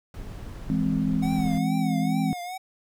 brown noise, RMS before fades -37 dBFS, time 0.14-1.58 s, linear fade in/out 2 ms
sine chord, E augmented, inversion none, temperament equal, 164.81 / 207.7 / 261.6 Hz, E3 / G#3 / B#3, 0 / 0 / 0 cents, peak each -26 dBFS, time 0.7-2.33 s, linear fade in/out 0 ms
square tone with vibrato, 740 Hz, F#5, in tune, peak -33 dBFS, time 1.22-2.58 s, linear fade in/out 10 ms, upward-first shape triangle, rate 2.3 Hz, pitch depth 110 cents each way
effects none

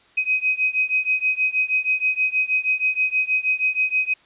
sine beating tone pair, 2518 / 2524.3 Hz, D#7 / D#7, +20 / +24 cents, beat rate 6.3 Hz, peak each -21 / -22 dBFS, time 0.17-4.14 s, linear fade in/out 10 ms, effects white hiss -55 dBFS RMS until 4.25 s + resampled to 8000 Hz

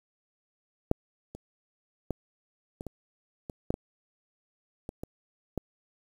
clicks, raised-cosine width 2 ms, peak -9 / -28 / -16 / -24 / -24 / -24 / -13 / -19 / -23 / -23 / -17 dBFS, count 11, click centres 0.914 / 1.35 / 2.107 / 2.809 / 2.867 / 3.498 / 3.705 / 3.741 / 4.891 / 5.035 / 5.577 s, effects 8-bit

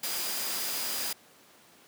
sine tone in noise, 4900 Hz, D#8, 27 cents flat, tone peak -39 dBFS, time 0.03-1.13 s, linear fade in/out 5 ms, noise white, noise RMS -33 dBFS, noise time 0.03-1.13 s, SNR -9 dB, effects pink hiss -57 dBFS RMS until 1.87 s + high-pass 200 Hz 12 dB/octave

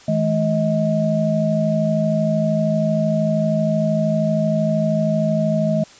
sine tone cluster, 160.5 / 213.4 / 632 Hz, E3 / G#3 / D#5, -46 / +47 / +27 cents, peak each -20 dBFS, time 0.08-5.84 s, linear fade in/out 5 ms, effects white hiss -45 dBFS RMS until 5.99 s + resampled to 16000 Hz

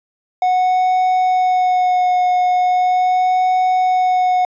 triangle tone with vibrato, 733 Hz, F#5, 16 cents flat, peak -10 dBFS, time 0.42-4.45 s, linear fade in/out 2 ms, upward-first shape sine, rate 0.39 Hz, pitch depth 16 cents each way, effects resampled to 16000 Hz

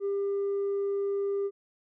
triangle tone with tanh clipping, 398.8 Hz, G4, 30 cents sharp, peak -27 dBFS, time 0-1.51 s, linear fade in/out 50 ms, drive 6 dB, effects none

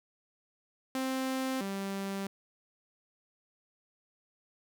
sawtooth tone pair in turn, 262.4 / 196.01 Hz, C4 / G3, +5 / 0 cents, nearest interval perfect fourth, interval 505 cents, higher first, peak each -27 / -30 dBFS, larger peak first, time 0.95-1.61 / 1.61-2.27 s, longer neither, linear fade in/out 2 ms, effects none

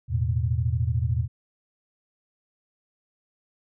sine chord, E suspended fourth, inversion none, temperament equal, 82.41 / 110 / 123.47 Hz, E2 / A2 / B2, 0 / 0 / 0 cents, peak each -26 dBFS, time 0.08-1.28 s, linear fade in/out 50 ms, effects none

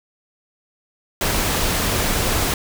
pink noise, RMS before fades -20 dBFS, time 1.21-2.54 s, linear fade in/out 2 ms, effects none

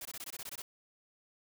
white noise bursts, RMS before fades -43 dBFS, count 10, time 0.01-0.62 s, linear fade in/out 5 ms, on 43 ms, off 20 ms, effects none

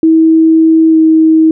sine tone with pitch glide, 322.1 to 318.6 Hz, E4 to D#4, -40 to +41 cents, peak -3 dBFS, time 0.03-1.51 s, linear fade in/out 2 ms, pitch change -19 cents, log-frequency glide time 0.89-0.97 s, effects none

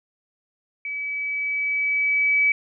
sine tone with level ramp, 2288 Hz, D7, 46 cents flat, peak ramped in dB -27 to -15 dBFS, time 0.85-2.52 s, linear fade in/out 2 ms, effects none

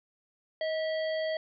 harmonic tone with a mistuned harmonic, 650 Hz, E5, 24 cents flat, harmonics 1 / 3 / 5 / 7, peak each -29 / -39 / -43 / -46 dBFS, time 0.61-1.37 s, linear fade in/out 2 ms, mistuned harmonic 1, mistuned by -47 cents, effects none

